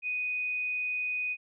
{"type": "tone", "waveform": "sine", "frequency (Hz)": 2489, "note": "D#7", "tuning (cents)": 0, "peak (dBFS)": -29, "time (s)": [0.02, 1.37], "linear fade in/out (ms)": 50, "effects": []}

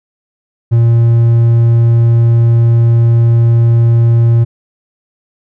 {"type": "tone", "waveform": "triangle", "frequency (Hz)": 116.54, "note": "A#2", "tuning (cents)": 0, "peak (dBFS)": -3, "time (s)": [0.71, 4.45], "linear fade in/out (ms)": 20, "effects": []}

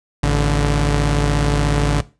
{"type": "tone pair together", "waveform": "sawtooth", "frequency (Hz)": [53.86, 144.8], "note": ["A1", "D3"], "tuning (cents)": [-36, -24], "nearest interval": "octave + perfect fourth", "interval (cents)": 1712, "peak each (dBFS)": -13, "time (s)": [0.23, 2.01], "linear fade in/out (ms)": 5, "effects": ["noise-tail reverb RT60 0.3 s tail -18 dB re dry", "resampled to 22050 Hz"]}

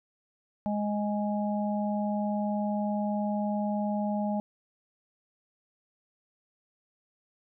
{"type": "harmonic tone", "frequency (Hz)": 207.7, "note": "G#3", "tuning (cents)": 0, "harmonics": [1, 3, 4], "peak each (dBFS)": [-28, -34, -35], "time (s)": [0.66, 4.4], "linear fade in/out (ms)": 0, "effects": []}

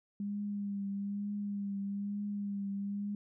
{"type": "tone with vibrato", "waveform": "sine", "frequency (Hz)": 201.7, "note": "G3", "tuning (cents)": 50, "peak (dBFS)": -34, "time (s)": [0.2, 3.15], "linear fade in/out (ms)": 2, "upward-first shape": "triangle", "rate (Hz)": 1.1, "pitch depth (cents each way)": 34, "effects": []}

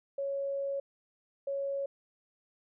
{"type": "tone bursts at uneven times", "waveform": "sine", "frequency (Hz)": 554.4, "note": "C#5", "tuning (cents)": 0, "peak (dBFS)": -31, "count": 2, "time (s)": [[0.18, 0.8], [1.47, 1.86]], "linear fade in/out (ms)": 5, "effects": []}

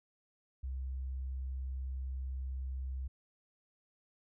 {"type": "tone", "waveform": "sine", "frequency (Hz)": 65.41, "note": "C2", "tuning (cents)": 0, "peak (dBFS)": -36, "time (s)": [0.63, 3.08], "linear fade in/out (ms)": 10, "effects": []}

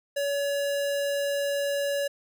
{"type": "tone", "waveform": "square", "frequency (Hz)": 566, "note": "C#5", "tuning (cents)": 36, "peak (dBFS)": -26, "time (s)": [0.16, 2.08], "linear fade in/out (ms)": 10, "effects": []}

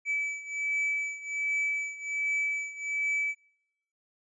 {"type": "beating tone pair", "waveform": "triangle", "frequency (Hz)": [2300, 2301.3], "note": ["D7", "D7"], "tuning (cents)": [-37, -36], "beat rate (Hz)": 1.3, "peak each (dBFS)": [-29, -32], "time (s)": [0.05, 3.35], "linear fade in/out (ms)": 50, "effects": ["noise-tail reverb RT60 0.8 s tail -26 dB re dry", "resampled to 22050 Hz"]}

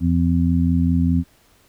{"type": "harmonic tone", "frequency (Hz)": 85, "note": "F2", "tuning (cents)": -46, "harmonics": [1, 2, 3], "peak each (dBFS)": [-19, -19, -19], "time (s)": [0, 1.24], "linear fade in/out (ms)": 50, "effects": ["pink hiss -56 dBFS RMS until 1.68 s"]}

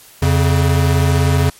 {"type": "tone pair together", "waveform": "square", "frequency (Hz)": [86.35, 138.59], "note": ["F2", "C#3"], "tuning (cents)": [-19, 0], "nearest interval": "minor sixth", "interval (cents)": 819, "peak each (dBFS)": [-14, -15], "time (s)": [0.22, 1.5], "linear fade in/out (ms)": 5, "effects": ["white hiss -43 dBFS RMS until 1.59 s", "MP3 64 kbps"]}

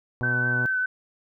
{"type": "harmonic tone", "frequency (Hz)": 123.9, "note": "B2", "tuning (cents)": 6, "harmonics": [1, 2, 3, 4, 5, 6, 7, 8, 9], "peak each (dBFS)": [-28, -34, -38, -40, -42, -44, -45, -46, -47], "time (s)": [0.21, 0.66], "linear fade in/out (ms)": 0}
{"type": "tone with vibrato", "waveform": "sine", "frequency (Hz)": 1521, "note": "F#6", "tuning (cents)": 47, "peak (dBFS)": -22, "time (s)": [0.23, 0.86], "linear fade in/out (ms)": 5, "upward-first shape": "sine", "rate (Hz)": 4.9, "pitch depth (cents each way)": 22}
{"effects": []}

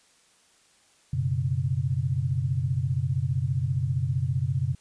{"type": "chord", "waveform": "sine", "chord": "F# suspended fourth", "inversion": "none", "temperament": "equal", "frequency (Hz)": [92.5, 123.47, 138.59], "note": ["F#2", "B2", "C#3"], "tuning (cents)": [0, 0, 0], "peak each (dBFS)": [-30, -27, -27], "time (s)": [1.13, 4.75], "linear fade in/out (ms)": 5, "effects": ["white hiss -61 dBFS RMS until 4.8 s", "resampled to 22050 Hz"]}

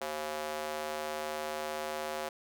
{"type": "tone with high-pass filter", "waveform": "square", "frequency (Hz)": 76.4, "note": "D#2", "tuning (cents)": -31, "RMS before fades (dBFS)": -37, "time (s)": [0.01, 2.29], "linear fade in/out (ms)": 5, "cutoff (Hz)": 570, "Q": 1.7, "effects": []}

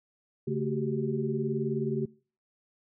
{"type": "tone cluster", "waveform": "sine", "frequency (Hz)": [140.4, 220.9, 374.4, 393.6], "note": ["C#3", "A3", "F#4", "G4"], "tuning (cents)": [22, 7, 20, 7], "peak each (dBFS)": [-32, -33, -33, -34], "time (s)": [0.47, 2.06], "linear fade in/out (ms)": 10, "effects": ["noise-tail reverb RT60 0.4 s tail -22 dB re dry"]}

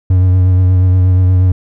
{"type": "tone with vibrato", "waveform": "triangle", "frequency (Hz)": 92, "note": "F#2", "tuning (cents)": -9, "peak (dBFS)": -4, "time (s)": [0.1, 1.52], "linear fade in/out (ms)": 5, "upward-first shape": "triangle", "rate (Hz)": 8.4, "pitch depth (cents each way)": 31, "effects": []}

